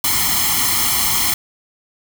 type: noise with comb filter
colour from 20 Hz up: white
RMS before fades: -17 dBFS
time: 0.04-1.34 s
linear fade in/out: 2 ms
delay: 0.95 ms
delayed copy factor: +1
effects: none